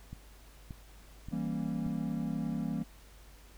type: click train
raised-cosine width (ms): 5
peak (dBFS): -30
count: 4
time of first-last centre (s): 0.13-1.864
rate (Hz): 1.73
type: chord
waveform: triangle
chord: E diminished seventh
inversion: none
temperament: equal with one note detuned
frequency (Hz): 164.81 / 196 / 233.1 / 273.1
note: E3 / G3 / Bb3 / Db4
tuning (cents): 0 / 0 / 0 / -26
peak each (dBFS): -35 / -36 / -34 / -38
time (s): 1.31-2.84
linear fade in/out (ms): 20
effects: added 50 Hz sine -53 dBFS peak until 3.57 s + pink hiss -59 dBFS RMS until 3.57 s